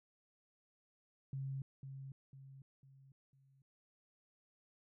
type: tone with echo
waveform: sine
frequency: 135.4 Hz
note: C#3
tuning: 40 cents flat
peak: -39 dBFS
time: 1.33-1.62 s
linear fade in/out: 2 ms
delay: 500 ms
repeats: 4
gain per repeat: -7 dB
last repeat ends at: 3.62 s
effects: none